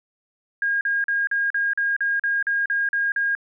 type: tone bursts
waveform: sine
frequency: 1625 Hz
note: G#6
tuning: 38 cents flat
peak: -19 dBFS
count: 12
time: 0.62-3.351 s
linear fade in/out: 2 ms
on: 190 ms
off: 41 ms
effects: none